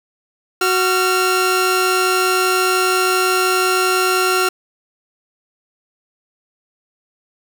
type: tone pair together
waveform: sawtooth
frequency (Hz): 370.2 / 1375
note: F#4 / F6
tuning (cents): +1 / -27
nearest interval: octave + major seventh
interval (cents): 2272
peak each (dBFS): -13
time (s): 0.61-4.49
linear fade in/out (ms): 5
effects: none